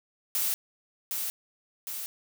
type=noise with echo; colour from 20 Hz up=blue; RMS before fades=-28 dBFS; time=0.35-0.54 s; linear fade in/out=0 ms; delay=760 ms; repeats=2; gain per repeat=-4 dB; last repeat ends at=2.06 s; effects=none